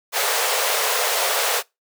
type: high-pass noise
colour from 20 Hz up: pink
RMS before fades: -21 dBFS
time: 0.12-1.63 s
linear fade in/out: 50 ms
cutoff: 420 Hz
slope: 96 dB/octave
effects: noise-tail reverb RT60 0.2 s tail -23 dB re dry